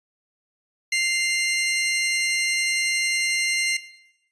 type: tone pair together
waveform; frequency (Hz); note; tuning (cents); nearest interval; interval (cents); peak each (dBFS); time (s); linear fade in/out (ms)
sawtooth; 2093 / 2787; C7 / F7; 0 / -4; perfect fourth; 496; -17 / -25; 0.92-3.77; 5
effects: noise-tail reverb RT60 0.9 s tail -17 dB re dry + resampled to 22050 Hz